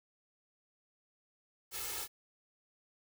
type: noise with comb filter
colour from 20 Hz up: white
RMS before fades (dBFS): -40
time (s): 1.71-2.08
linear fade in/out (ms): 50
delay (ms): 2.3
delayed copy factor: +0.9
effects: none